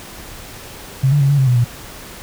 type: tone with pitch steps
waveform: sine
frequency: 133.2 / 145.6 / 138 / 142.8 / 133.1 / 123.9 / 120.3 Hz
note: C3 / D3 / C#3 / D3 / C3 / B2 / B2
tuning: +31 / -15 / -7 / -48 / +30 / +6 / -45 cents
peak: -10 dBFS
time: 1.03-1.646 s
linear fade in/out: 10 ms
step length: 88 ms
effects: pink hiss -35 dBFS RMS until 2.22 s